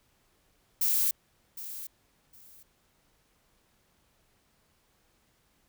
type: noise with echo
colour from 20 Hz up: violet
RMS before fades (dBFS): -26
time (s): 0.81-1.11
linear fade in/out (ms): 5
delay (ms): 760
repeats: 2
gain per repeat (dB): -14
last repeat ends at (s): 2.63
effects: pink hiss -69 dBFS RMS until 5.68 s